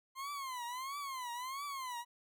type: tone with vibrato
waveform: 40% pulse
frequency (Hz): 1046.5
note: C6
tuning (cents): 0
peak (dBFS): -39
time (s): 0.15-2.05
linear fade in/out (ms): 50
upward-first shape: triangle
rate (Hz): 1.5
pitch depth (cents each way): 190
effects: none